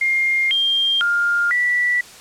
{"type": "tone with pitch steps", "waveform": "sine", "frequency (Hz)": [2121, 3197, 1407, 1958], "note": ["C7", "G7", "F6", "B6"], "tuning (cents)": [23, 33, 12, -15], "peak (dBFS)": -15, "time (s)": [0.01, 2.01], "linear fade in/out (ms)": 5, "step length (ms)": 500, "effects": ["white hiss -41 dBFS RMS until 2.2 s", "low-pass 9000 Hz 12 dB/octave"]}